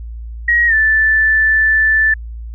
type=tone with pitch glide; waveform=sine; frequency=1895 to 1757.9 Hz; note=A#6 to A6; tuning=+28 to -2 cents; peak=-9 dBFS; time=0.48-2.14 s; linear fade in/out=5 ms; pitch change=-130 cents; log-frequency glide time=0.67-0.74 s; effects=added 57 Hz sine -25 dBFS peak until 2.54 s